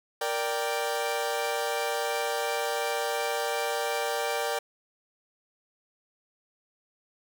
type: chord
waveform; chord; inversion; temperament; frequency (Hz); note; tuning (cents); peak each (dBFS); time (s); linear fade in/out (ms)
sawtooth; G minor; first; equal; 466.2 / 587.3 / 784; Bb4 / D5 / G5; 0 / 0 / 0; -28; 0.21-4.59; 5
effects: none